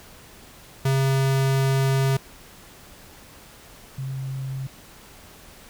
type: tone pair in turn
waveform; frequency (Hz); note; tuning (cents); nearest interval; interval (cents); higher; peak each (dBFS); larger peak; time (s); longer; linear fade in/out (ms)
square / sine; 134.8 / 133.41; C#3 / C3; -48 / +34; unison; 18; first; -19 / -27; first; 0.85-2.17 / 3.98-4.67; first; 5
effects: pink hiss -47 dBFS RMS until 5.69 s